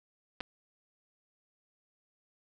clicks, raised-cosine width 0.3 ms, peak -21 dBFS, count 2, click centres 0.405 / 0.409 s, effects 10-bit

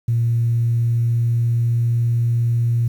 sine tone with pitch glide, 116.9 to 117.78 Hz, A#2 to A#2, +5 to +18 cents, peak -14 dBFS, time 0.08-2.88 s, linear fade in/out 5 ms, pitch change +13 cents, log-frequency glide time 0.26-2 s, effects tanh soft clip ceiling -10 dBFS + 8-bit

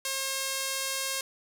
sawtooth tone with band-pass filter, 537 Hz, C5, 45 cents sharp, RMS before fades -32 dBFS, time 0.05-1.21 s, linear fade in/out 2 ms, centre 8200 Hz, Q 0.62, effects 9-bit

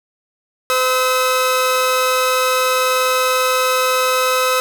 sawtooth tone pair together, 511.1 / 1288 Hz, C5 / E6, -41 / -41 cents, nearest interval octave + major third, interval 1600 cents, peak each -13 dBFS, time 0.7-4.6 s, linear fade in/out 0 ms, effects none

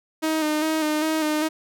sawtooth tone with vibrato, 310.3 Hz, D#4, 5 cents flat, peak -17 dBFS, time 0.22-1.49 s, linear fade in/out 20 ms, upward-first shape square, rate 2.5 Hz, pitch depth 30 cents each way, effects none

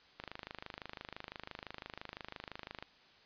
click train, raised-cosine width 0.3 ms, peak -27 dBFS, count 69, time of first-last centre 0.2-2.825 s, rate 25.9 Hz, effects white hiss -63 dBFS RMS until 3.25 s + resampled to 11025 Hz

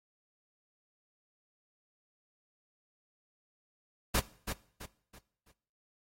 pink noise with echo, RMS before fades -27 dBFS, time 4.14-4.2 s, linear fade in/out 10 ms, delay 330 ms, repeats 4, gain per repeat -9 dB, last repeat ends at 5.52 s, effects noise-tail reverb RT60 0.6 s tail -20 dB re dry + AAC 48 kbps

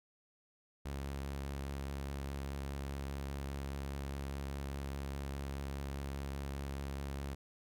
sawtooth tone with vibrato, 69.2 Hz, C#2, 2 cents flat, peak -35 dBFS, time 0.85-7.35 s, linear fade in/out 10 ms, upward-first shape triangle, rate 4.9 Hz, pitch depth 18 cents each way, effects none

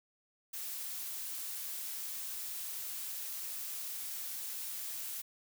blue noise, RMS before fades -41 dBFS, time 0.53-5.22 s, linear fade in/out 10 ms, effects none

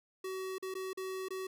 square tone with dropouts, 377.5 Hz, F#4, 35 cents sharp, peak -38 dBFS, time 0.24-1.47 s, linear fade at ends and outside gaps 5 ms, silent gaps 0.583-0.625 / 0.741-0.751 / 0.932-0.973 / 1.285-1.305 s, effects none

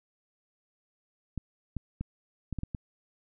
clicks, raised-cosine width 5 ms, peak -21 dBFS, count 7, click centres 1.377 / 1.767 / 2.01 / 2.527 / 2.587 / 2.634 / 2.748 s, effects none

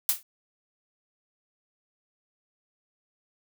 blue noise with exponential decay, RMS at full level -19 dBFS, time 0.09-0.23 s, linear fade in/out 1 ms, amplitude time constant 29 ms, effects none

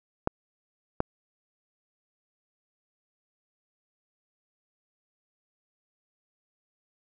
clicks, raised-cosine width 1 ms, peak -10 dBFS, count 2, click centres 0.274 / 1.004 s, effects none

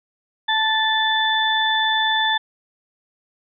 harmonic tone, 878 Hz, A5, 4 cents flat, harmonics 1 / 2 / 4, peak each -21 / -21 / -21 dBFS, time 0.48-2.38 s, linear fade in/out 10 ms, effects none

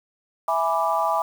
sine chord, E dominant seventh, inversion none, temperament equal, 659.3 / 830.6 / 987.8 / 1174.7 Hz, E5 / G#5 / B5 / D6, 0 / 0 / 0 / 0 cents, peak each -25 dBFS, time 0.48-1.22 s, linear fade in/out 2 ms, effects 7-bit

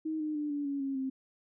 sine tone with pitch steps, 314.9 / 305.9 / 297.2 / 288.8 / 280.5 / 272.6 / 264.8 Hz, D#4 / D#4 / D4 / D4 / C#4 / C#4 / C4, +21 / -29 / +21 / -29 / +21 / -29 / +21 cents, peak -31 dBFS, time 0.05-1.1 s, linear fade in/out 10 ms, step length 150 ms, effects none

